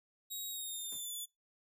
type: tone with pitch glide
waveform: 10% pulse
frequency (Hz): 3800 to 3465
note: A#7 to A7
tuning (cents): +33 to -27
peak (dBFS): -33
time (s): 0.3-1.26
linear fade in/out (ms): 20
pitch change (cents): -160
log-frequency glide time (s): 0.5-1.15
type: noise with exponential decay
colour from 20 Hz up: brown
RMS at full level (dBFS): -43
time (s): 0.92-1.08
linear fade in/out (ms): 2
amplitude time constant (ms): 33
effects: noise-tail reverb RT60 0.2 s tail -24 dB re dry + high-pass 200 Hz 12 dB/octave